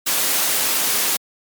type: noise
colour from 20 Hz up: white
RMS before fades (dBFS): -19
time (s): 0.06-1.17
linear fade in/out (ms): 10
effects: high-pass 200 Hz 12 dB/octave + MP3 96 kbps